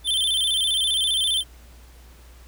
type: tone with vibrato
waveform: square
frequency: 3322 Hz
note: G#7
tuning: in tune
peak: -20 dBFS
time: 0.04-1.44 s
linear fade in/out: 50 ms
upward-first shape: square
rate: 15 Hz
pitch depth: 96 cents each way
effects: added 60 Hz sine -45 dBFS peak until 2.47 s + pink hiss -53 dBFS RMS until 2.47 s